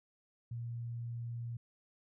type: tone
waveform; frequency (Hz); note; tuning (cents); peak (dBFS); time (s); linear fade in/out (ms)
sine; 117.9; A#2; +20; -38; 0.51-1.57; 5
effects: none